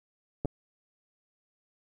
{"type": "clicks", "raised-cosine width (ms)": 2, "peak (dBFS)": -18, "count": 2, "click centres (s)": [0.449, 0.456], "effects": ["10-bit"]}